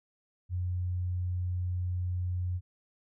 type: tone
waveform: sine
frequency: 90 Hz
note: F#2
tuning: 47 cents flat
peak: -29 dBFS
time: 0.49-2.61 s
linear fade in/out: 50 ms
effects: none